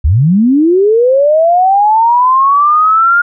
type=linear sweep; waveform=sine; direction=up; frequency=61.74 to 1422 Hz; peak=-5 dBFS; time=0.04-3.22 s; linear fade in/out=10 ms; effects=none